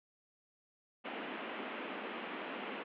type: band-pass noise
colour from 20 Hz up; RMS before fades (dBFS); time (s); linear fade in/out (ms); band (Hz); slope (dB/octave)
pink; -43; 1.04-2.84; 20; 210 to 3100; 48
effects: none